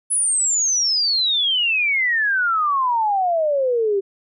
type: exponential sweep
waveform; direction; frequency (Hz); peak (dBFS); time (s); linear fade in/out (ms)
sine; down; 10340 to 384.2; -16; 0.1-4.01; 20
effects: none